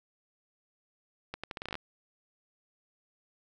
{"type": "accelerating click train", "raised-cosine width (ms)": 0.3, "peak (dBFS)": -21, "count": 11, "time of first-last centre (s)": [1.34, 1.754], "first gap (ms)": 96, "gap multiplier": 0.79, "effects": []}